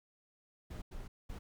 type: noise bursts at uneven times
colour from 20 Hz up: brown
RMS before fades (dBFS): -44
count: 3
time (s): 0.7-0.82 / 0.91-1.08 / 1.29-1.39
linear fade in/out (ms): 10
effects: none